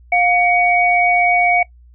sine tone pair together, 708.1 / 2248 Hz, F5 / C#7, +24 / +24 cents, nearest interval octave + minor sixth, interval 2000 cents, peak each -14 dBFS, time 0.12-1.63 s, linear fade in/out 5 ms, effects noise-tail reverb RT60 0.1 s tail -20 dB re dry + added 60 Hz sine -42 dBFS peak until 1.94 s

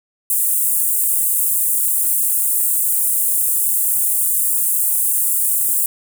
pink high-pass noise, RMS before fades -17 dBFS, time 0.3-5.86 s, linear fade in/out 2 ms, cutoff 8400 Hz, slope 48 dB/octave, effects none

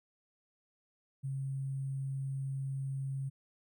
sine tone with sample-and-hold, 135.5 Hz, C#3, 39 cents flat, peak -34 dBFS, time 1.23-3.3 s, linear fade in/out 20 ms, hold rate 8820 Hz, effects none

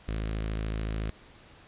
sawtooth tone with notch filter, 53.8 Hz, A1, 38 cents flat, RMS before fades -32 dBFS, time 0.08-1.1 s, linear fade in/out 0 ms, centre 870 Hz, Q 1.8, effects pink hiss -54 dBFS RMS until 1.67 s + resampled to 8000 Hz

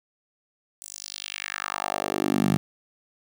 10% pulse tone with high-pass filter sweep, 50 Hz, G1, 35 cents sharp, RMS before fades -28 dBFS, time 0.82-2.57 s, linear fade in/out 0 ms, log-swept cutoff 8800 to 150 Hz, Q 2.3, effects none

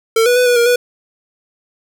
square tone with pitch steps, 451.1 / 489 / 497.7 / 487.9 / 471.8 / 489.6 Hz, A4 / B4 / B4 / B4 / A#4 / B4, +43 / -17 / +13 / -21 / +21 / -15 cents, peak -10 dBFS, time 0.16-0.76 s, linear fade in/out 5 ms, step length 100 ms, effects none

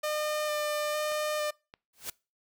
sawtooth tone with vibrato, 603 Hz, D5, 46 cents sharp, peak -25 dBFS, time 0.03-1.51 s, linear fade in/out 10 ms, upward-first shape square, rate 1.1 Hz, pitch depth 9 cents each way
clicks, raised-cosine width 0.3 ms, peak -30 dBFS, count 2, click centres 1.119 / 1.739 s
white noise with exponential growth, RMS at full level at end -32 dBFS, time 1.93-2.1 s, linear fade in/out 5 ms, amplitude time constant 35 ms
effects noise-tail reverb RT60 0.3 s tail -24 dB re dry

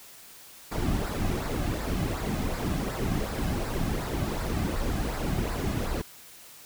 brown noise with flanger, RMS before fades -29 dBFS, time 0.71-6.02 s, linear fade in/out 10 ms, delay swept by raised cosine 0.31 to 2.21 ms, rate 2.7 Hz, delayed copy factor -0.6, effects white hiss -49 dBFS RMS until 6.65 s

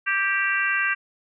harmonic tone with a mistuned harmonic, 390.2 Hz, G4, 8 cents flat, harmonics 3 / 4 / 5 / 6 / 7, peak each -30 / -23 / -27 / -30 / -28 dBFS, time 0.06-0.95 s, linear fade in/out 20 ms, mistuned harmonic 4, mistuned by +22 cents, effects none

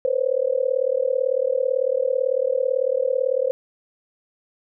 sine tone with amplitude modulation, 520 Hz, C5, 11 cents flat, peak -14 dBFS, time 0.05-3.51 s, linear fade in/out 0 ms, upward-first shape sine, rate 38 Hz, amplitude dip 100%, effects none

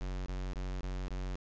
square tone bursts, 46.25 Hz, F#1, in tune, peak -36 dBFS, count 5, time 0.01-1.356 s, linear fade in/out 0 ms, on 250 ms, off 24 ms, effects resampled to 16000 Hz + 11-bit

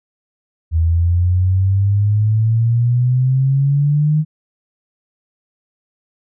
sine exponential sweep, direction up, 80.4 to 155.56 Hz, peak -11 dBFS, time 0.71-4.25 s, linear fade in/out 50 ms, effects none

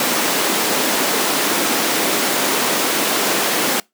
pink high-pass noise, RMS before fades -18 dBFS, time 0-3.8 s, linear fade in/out 2 ms, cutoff 230 Hz, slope 24 dB/octave, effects noise-tail reverb RT60 0.2 s tail -25 dB re dry

